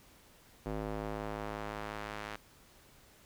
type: tone with band-pass filter sweep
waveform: square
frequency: 52.8 Hz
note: G#1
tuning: 29 cents sharp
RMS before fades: -40 dBFS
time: 0.66-2.36 s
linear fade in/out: 0 ms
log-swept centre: 450 to 1800 Hz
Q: 0.75
effects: pink hiss -61 dBFS RMS until 3.25 s